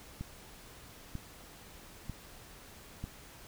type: click train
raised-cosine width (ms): 5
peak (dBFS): -26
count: 4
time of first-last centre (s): 0.21-3.04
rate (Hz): 1.06
effects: pink hiss -53 dBFS RMS until 3.47 s